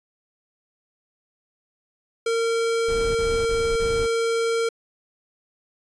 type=tone; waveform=square; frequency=458.9 Hz; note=A#4; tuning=27 cents flat; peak=-21 dBFS; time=2.26-4.69 s; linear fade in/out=5 ms
type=noise bursts; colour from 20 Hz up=brown; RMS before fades=-31 dBFS; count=4; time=2.88-4.065 s; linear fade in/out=5 ms; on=270 ms; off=35 ms
effects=resampled to 22050 Hz